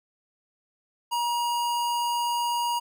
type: tone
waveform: square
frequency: 952 Hz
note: A#5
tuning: 36 cents sharp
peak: -25 dBFS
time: 1.11-2.8 s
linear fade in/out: 20 ms
effects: none